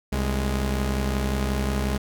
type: tone pair together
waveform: sawtooth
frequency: 65.41 / 207.7 Hz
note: C2 / G#3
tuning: 0 / 0 cents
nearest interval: octave + minor sixth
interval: 2000 cents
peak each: -20 / -24 dBFS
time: 0.12-1.98 s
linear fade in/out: 10 ms
effects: none